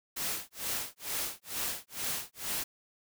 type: noise with tremolo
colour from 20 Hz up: white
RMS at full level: -33 dBFS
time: 0.16-2.64 s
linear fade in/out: 10 ms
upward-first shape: sine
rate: 2.2 Hz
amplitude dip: 100%
effects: none